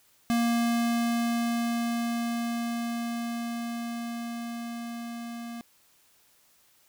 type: tone with level ramp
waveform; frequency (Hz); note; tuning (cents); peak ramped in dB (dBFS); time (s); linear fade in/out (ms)
square; 234.4; A#3; +10; -23 to -37; 0.3-5.61; 0
effects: white hiss -63 dBFS RMS until 6.88 s